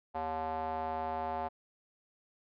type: tone with band-pass filter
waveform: square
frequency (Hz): 79.6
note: D#2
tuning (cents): +40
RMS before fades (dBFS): -36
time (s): 0.14-1.49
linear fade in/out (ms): 20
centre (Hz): 790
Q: 4.6
effects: resampled to 11025 Hz